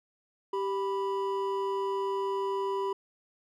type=tone pair together; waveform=triangle; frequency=391.6 / 986.8 Hz; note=G4 / B5; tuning=-2 / -2 cents; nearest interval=octave + major third; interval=1600 cents; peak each=-28 / -31 dBFS; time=0.53-2.93 s; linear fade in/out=5 ms; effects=none